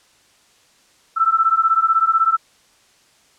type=beating tone pair; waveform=sine; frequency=1318.5 / 1334.5 Hz; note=E6 / E6; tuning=0 / +21 cents; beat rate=16 Hz; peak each=-16 dBFS; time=1.16-2.37 s; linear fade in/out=20 ms; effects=white hiss -55 dBFS RMS until 3.38 s + low-pass 8000 Hz 12 dB/octave